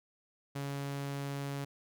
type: tone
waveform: sawtooth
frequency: 140.2 Hz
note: C#3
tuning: 20 cents sharp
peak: -32 dBFS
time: 0.55-1.65 s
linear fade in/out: 10 ms
effects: none